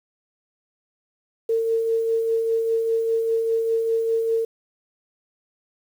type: tone with tremolo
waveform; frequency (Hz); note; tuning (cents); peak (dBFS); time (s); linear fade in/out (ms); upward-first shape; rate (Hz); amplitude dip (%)
sine; 453.5; A#4; -48; -17; 1.49-4.45; 5; triangle; 5; 40
effects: 8-bit